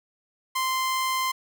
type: tone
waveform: sawtooth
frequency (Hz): 1042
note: C6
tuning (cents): -7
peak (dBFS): -20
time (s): 0.55-1.32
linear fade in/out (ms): 10
effects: none